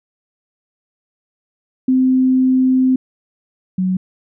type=tone pair in turn; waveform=sine; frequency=258.6 / 185.62 Hz; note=C4 / F#3; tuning=-20 / +6 cents; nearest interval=tritone; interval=574 cents; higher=first; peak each=-10 / -14 dBFS; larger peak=first; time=1.88-2.96 / 3.78-3.97 s; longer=first; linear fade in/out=5 ms; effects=none